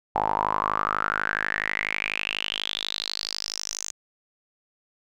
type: tone with band-pass filter sweep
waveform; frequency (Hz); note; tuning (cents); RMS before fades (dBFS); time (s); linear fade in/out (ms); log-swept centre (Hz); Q
sawtooth; 52.1; G#1; +6; -28; 0.15-3.91; 5; 830 to 6600; 7.6
effects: none